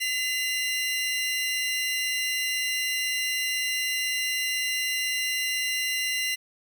sawtooth tone pair together, 2028 / 2794 Hz, B6 / F7, +45 / 0 cents, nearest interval tritone, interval 555 cents, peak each -25 dBFS, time 0-6.36 s, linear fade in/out 20 ms, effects none

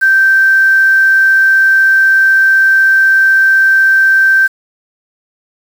sine tone with quantisation, 1561 Hz, G6, 8 cents flat, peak -5 dBFS, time 0.01-4.48 s, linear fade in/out 20 ms, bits 5, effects none

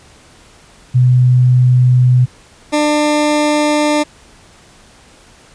sine / 20% pulse tone pair in turn, 125.6 / 298.7 Hz, B2 / D4, +30 / +29 cents, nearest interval octave + minor third, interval 1499 cents, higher second, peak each -6 dBFS, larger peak neither, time 0.94-2.26 / 2.72-4.04 s, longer neither, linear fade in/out 20 ms, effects pink hiss -44 dBFS RMS until 5.54 s + resampled to 22050 Hz

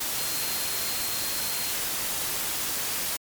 sine tone in noise, 4200 Hz, C8, 6 cents sharp, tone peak -36 dBFS, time 0.18-1.73 s, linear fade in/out 10 ms, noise white, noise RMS -29 dBFS, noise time 0-3.17 s, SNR -10 dB, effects MP3 96 kbps

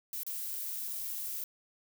violet noise with dropouts, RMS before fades -38 dBFS, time 0.13-1.44 s, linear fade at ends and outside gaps 1 ms, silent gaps 0.233-0.265 s, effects none

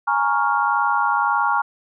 sine chord, Bb minor seventh, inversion third, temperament equal, 830.6 / 932.3 / 1108.7 / 1396.9 Hz, Ab5 / Bb5 / Db6 / F6, 0 / 0 / 0 / 0 cents, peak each -22 dBFS, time 0.07-1.62 s, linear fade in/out 10 ms, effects none

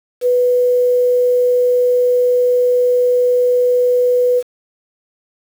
sine tone with quantisation, 493.9 Hz, B4, in tune, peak -10 dBFS, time 0.21-4.43 s, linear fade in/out 50 ms, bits 6, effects none

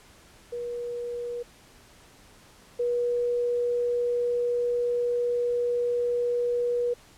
sine tone pair in turn, 480.4 / 482.9 Hz, B4 / B4, -48 / -39 cents, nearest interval unison, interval 9 cents, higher second, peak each -30 / -23 dBFS, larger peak second, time 0.52-1.43 / 2.79-6.94 s, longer second, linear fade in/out 10 ms, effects pink hiss -54 dBFS RMS until 7.17 s + low-pass 11000 Hz 12 dB/octave

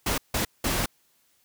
pink noise bursts at uneven times, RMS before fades -26 dBFS, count 3, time 0.06-0.18 / 0.34-0.45 / 0.64-0.86 s, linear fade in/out 5 ms, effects white hiss -66 dBFS RMS until 1.44 s

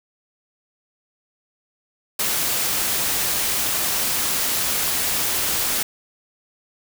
white noise, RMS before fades -22 dBFS, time 2.19-5.83 s, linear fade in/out 5 ms, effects none

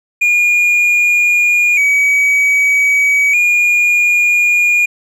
triangle tone with vibrato, 2349 Hz, D7, in tune, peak -7 dBFS, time 0.21-4.86 s, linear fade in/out 10 ms, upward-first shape square, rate 0.32 Hz, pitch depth 59 cents each way, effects none

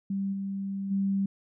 sine tone with level steps, 196 Hz, G3, in tune, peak -27 / -30 / -24 dBFS, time 0.1-1.26 s, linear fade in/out 5 ms, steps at 0.32 / 0.9 s, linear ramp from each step 20 ms, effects none

